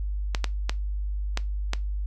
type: clicks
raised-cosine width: 0.2 ms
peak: -9 dBFS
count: 5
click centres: 0.348 / 0.443 / 0.695 / 1.374 / 1.734 s
effects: noise-tail reverb RT60 0.2 s tail -18 dB re dry + added 50 Hz sine -26 dBFS peak until 2.06 s